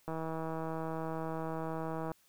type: click train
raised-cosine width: 1 ms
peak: -25 dBFS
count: 329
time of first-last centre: 0.08-2.117 s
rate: 161 Hz
effects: white hiss -68 dBFS RMS until 2.28 s

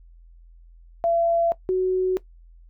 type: tone pair in turn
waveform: sine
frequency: 676 / 371.4 Hz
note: E5 / F#4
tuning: +43 / +7 cents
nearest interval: minor seventh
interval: 1036 cents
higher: first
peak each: -18 dBFS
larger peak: neither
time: 1.04-1.52 / 1.69-2.17 s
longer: neither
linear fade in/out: 0 ms
effects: noise-tail reverb RT60 0.1 s tail -17 dB re dry + added 42 Hz sine -46 dBFS peak until 2.69 s

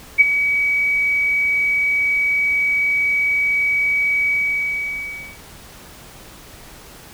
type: tone with ADSR envelope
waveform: sine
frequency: 2271 Hz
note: C#7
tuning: 41 cents sharp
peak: -4 dBFS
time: 0.18-5.39 s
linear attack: 27 ms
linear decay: 21 ms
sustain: -11 dB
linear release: 1100 ms
effects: pink hiss -41 dBFS RMS until 7.13 s

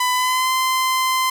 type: tone with pitch glide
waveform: sawtooth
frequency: 1000 to 1035.3 Hz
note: B5 to C6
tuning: +21 to -19 cents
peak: -13 dBFS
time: 0-1.3 s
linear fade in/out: 5 ms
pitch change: +60 cents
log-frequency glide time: 0.13-0.51 s
effects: none

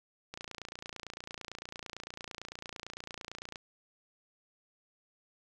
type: click train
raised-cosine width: 0.2 ms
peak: -24 dBFS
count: 94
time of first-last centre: 0.34-3.558 s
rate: 28.9 Hz
effects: none

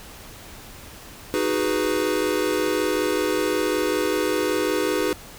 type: chord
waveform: square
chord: G# minor seventh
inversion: second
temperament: equal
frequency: 311.1 / 370 / 415.3 / 493.9 Hz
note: D#4 / F#4 / G#4 / B4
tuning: 0 / 0 / 0 / 0 cents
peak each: -27 dBFS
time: 1.34-5.13 s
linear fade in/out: 0 ms
effects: pink hiss -42 dBFS RMS until 5.38 s

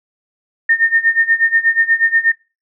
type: tone with tremolo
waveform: sine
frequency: 1824 Hz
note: A#6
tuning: 38 cents flat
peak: -7 dBFS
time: 0.69-2.32 s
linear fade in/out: 5 ms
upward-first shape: sine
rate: 8.3 Hz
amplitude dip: 85%
effects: noise-tail reverb RT60 0.3 s tail -23 dB re dry

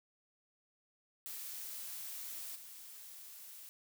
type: noise with level steps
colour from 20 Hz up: blue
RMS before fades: -45 / -52 dBFS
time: 1.26-3.69 s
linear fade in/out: 0 ms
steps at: 2.55 s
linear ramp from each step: 10 ms
effects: none

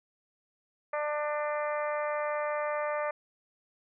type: harmonic tone with a mistuned harmonic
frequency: 297.9 Hz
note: D4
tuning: 25 cents sharp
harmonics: 2 / 3 / 4 / 5 / 6 / 7 / 8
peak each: -31 / -38 / -36 / -44 / -41 / -43 / -48 dBFS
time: 0.93-3.11 s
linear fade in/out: 5 ms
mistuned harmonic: 7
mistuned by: -23 cents
effects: none

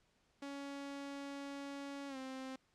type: tone with pitch glide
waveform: sawtooth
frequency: 280 to 262.8 Hz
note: C#4 to C4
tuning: +18 to +8 cents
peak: -40 dBFS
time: 0.42-2.56 s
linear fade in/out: 5 ms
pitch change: -110 cents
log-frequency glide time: 2.08-2.17 s
effects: pink hiss -75 dBFS RMS until 2.74 s + low-pass 7000 Hz 12 dB/octave

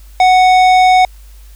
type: tone with tanh clipping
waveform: triangle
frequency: 740 Hz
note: F#5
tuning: in tune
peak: -7 dBFS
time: 0.2-1.05 s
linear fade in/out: 2 ms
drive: 18 dB
effects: added 50 Hz sine -34 dBFS peak until 1.55 s + white hiss -48 dBFS RMS until 1.55 s

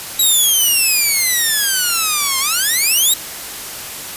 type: exponential two-way sweep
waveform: 5% pulse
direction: down then up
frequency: 3899 to 1046.5 to 3899 Hz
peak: -3 dBFS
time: 0.19-3.14 s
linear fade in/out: 5 ms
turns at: 2.39 s
effects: white hiss -28 dBFS RMS until 4.16 s + resampled to 32000 Hz

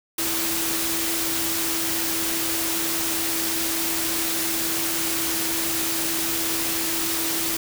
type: tone in noise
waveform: sine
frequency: 329.6 Hz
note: E4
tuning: in tune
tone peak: -31 dBFS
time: 0.18-7.57 s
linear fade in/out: 5 ms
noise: white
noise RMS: -25 dBFS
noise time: 0.18-7.57 s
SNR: -9 dB
effects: none

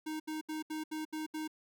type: tone bursts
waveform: square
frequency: 311.1 Hz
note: D#4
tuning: in tune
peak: -37 dBFS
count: 7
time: 0.06-1.478 s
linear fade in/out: 10 ms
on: 140 ms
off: 73 ms
effects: none

